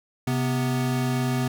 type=tone pair together; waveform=square; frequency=130.81 / 247.7 Hz; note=C3 / B3; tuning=0 / +5 cents; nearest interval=major seventh; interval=1105 cents; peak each=-25 / -27 dBFS; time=0.27-1.48 s; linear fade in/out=5 ms; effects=none